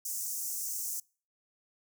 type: high-pass noise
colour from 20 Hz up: pink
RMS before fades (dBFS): -36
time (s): 0.05-1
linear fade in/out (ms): 5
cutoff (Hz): 5900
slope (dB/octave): 48
effects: noise-tail reverb RT60 0.4 s tail -26 dB re dry